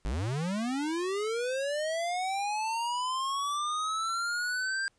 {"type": "linear sweep", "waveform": "square", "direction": "up", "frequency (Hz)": [44.22, 1596], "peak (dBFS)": -30, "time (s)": [0.05, 4.88], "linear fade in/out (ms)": 0, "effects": ["pink hiss -71 dBFS RMS until 4.98 s", "resampled to 22050 Hz"]}